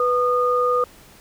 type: tone pair together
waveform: sine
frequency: 493.9 / 1224.6 Hz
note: B4 / D#6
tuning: 0 / -28 cents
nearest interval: octave + major third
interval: 1572 cents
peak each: -19 dBFS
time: 0-0.84 s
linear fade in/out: 2 ms
effects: pink hiss -48 dBFS RMS until 1.2 s